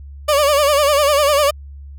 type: tone with vibrato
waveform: 30% pulse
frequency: 580 Hz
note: D5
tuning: 22 cents flat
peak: -9 dBFS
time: 0.28-1.51 s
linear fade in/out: 10 ms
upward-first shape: sine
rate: 10 Hz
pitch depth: 87 cents each way
effects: added 70 Hz sine -32 dBFS peak until 1.98 s